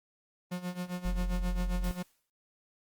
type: tone with tremolo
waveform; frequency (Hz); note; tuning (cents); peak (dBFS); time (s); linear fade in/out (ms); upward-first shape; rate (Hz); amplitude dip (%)
45% pulse; 179.3; F3; +46; -32; 0.51-2.03; 10; sine; 7.5; 80
type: tone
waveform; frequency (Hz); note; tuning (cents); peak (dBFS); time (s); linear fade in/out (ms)
sine; 44; F1; +14; -29; 1.05-1.91; 0
type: noise with exponential decay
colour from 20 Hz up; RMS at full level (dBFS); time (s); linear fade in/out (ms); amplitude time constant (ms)
white; -46; 1.84-2.3; 1; 100
effects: Opus 32 kbps